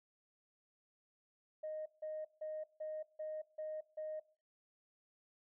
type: tone bursts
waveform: sine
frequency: 620 Hz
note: D#5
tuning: 6 cents flat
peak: -39 dBFS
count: 7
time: 1.63-4.2 s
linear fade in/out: 10 ms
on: 230 ms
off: 160 ms
effects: noise-tail reverb RT60 0.4 s tail -20 dB re dry + tanh soft clip ceiling -36 dBFS